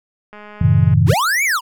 click train, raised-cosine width 0.5 ms, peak -23 dBFS, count 128, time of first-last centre 0.33-0.938 s, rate 209 Hz
sine chord, F# diminished seventh, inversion none, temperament just, 92.5 / 111 / 133.2 / 159.84 Hz, F#2 / A2 / C3 / Eb3, 0 / +16 / +31 / +47 cents, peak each -15 dBFS, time 0.61-1.14 s, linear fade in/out 5 ms
square linear two-way sweep, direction up then down, 207.7 to 2349 to 894 Hz, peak -15 dBFS, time 1.06-1.61 s, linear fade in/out 50 ms, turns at 1.44 s
effects none

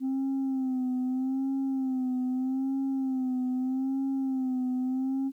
sine tone with vibrato, 261.6 Hz, C4, in tune, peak -24 dBFS, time 0-5.32 s, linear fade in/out 50 ms, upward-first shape sine, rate 0.8 Hz, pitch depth 56 cents each way, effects tanh soft clip ceiling -25 dBFS + 11-bit

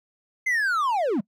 triangle linear sweep, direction down, 2100 to 174.61 Hz, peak -19 dBFS, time 0.46-1.21 s, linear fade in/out 10 ms, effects noise-tail reverb RT60 0.1 s tail -25 dB re dry

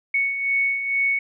sine beating tone pair, 2217 / 2219.2 Hz, C#7 / C#7, 0 / +1 cents, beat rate 2.2 Hz, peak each -28 / -20 dBFS, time 0.14-1.19 s, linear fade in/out 5 ms, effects none

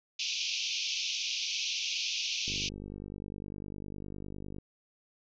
pink band-pass noise, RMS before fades -34 dBFS, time 0.19-2.69 s, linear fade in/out 5 ms, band 2400 to 6300 Hz, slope 96 dB/octave
click train, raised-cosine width 3 ms, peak -29 dBFS, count 106, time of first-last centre 2.48-4.584 s, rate 49.9 Hz
effects none

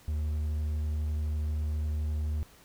triangle tone, 76 Hz, D#2, 40 cents flat, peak -26 dBFS, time 0.08-2.43 s, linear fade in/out 0 ms, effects pink hiss -57 dBFS RMS until 2.64 s

